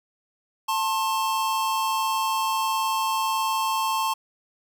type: tone pair together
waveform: square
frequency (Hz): 887 / 1068.5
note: A5 / C6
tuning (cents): +14 / +36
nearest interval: minor third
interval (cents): 322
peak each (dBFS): -26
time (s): 0.68-4.14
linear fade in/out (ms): 10
effects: none